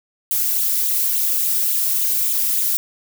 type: noise with flanger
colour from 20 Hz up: violet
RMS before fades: -19 dBFS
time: 0.31-2.77 s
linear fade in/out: 0 ms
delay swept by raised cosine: 0.27 to 2.67 ms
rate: 3.5 Hz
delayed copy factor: +0.65
effects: none